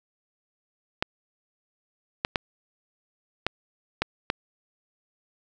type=clicks; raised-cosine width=0.3 ms; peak=-7 dBFS; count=6; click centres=1.025 / 2.249 / 2.358 / 3.466 / 4.02 / 4.301 s; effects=none